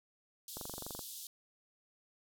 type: band-pass noise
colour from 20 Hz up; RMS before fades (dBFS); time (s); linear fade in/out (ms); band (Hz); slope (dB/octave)
white; -47; 0.48-1.27; 2; 3300 to 16000; 48
type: click train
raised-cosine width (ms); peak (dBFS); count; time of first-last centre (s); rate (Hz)
1; -30; 11; 0.57-0.992; 23.7
effects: none